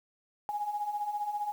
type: beating tone pair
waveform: sine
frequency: 818 / 833 Hz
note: G#5 / G#5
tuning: -26 / +5 cents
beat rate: 15 Hz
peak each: -38 / -32 dBFS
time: 0.49-1.52 s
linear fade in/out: 0 ms
effects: 9-bit